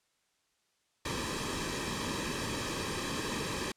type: noise with comb filter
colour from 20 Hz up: pink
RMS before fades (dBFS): -35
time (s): 1.05-3.72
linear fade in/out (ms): 5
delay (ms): 1.4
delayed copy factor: -0.7
effects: white hiss -75 dBFS RMS until 3.76 s + low-pass 8000 Hz 12 dB/octave